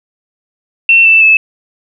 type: tone with pitch steps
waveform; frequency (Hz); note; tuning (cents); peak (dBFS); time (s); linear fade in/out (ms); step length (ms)
sine; 2700 / 2655 / 2611; E7 / E7 / E7; +41 / +12 / -17; -3; 0.89-1.37; 2; 160
effects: none